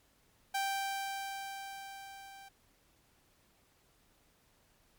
sawtooth tone with level ramp, 784 Hz, G5, in tune, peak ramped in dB -27 to -47 dBFS, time 0.54-2.49 s, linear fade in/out 10 ms, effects pink hiss -69 dBFS RMS until 4.98 s + MP3 96 kbps

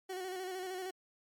30% pulse tone with vibrato, 371.2 Hz, F#4, 6 cents sharp, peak -36 dBFS, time 0.09-0.91 s, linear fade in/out 10 ms, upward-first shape square, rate 13 Hz, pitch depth 36 cents each way, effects MP3 96 kbps

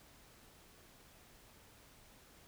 silence, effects pink hiss -62 dBFS RMS until 2.47 s

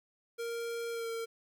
square tone with pitch glide, 465.7 to 457.2 Hz, A#4 to A#4, -2 to -34 cents, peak -36 dBFS, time 0.38-1.26 s, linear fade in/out 20 ms, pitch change -32 cents, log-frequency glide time 0.91-1.09 s, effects 12-bit

